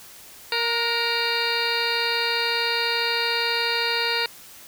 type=harmonic tone with a mistuned harmonic; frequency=466.2 Hz; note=A#4; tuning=in tune; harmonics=1 / 2 / 3 / 4 / 5 / 6 / 8 / 9 / 10; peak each=-30 / -30 / -30 / -30 / -30 / -30 / -30 / -30 / -30 dBFS; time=0.52-4.26 s; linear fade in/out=2 ms; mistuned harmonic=3; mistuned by=+41 cents; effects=white hiss -45 dBFS RMS until 4.67 s